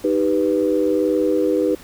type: chord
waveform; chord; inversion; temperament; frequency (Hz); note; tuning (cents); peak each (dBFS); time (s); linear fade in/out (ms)
sine; Eb augmented; none; equal; 311.1 / 392 / 493.9; Eb4 / G4 / B4; 0 / 0 / 0; -19 / -20 / -19; 0.04-1.75; 5
effects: tanh soft clip ceiling -6 dBFS + pink hiss -43 dBFS RMS until 1.83 s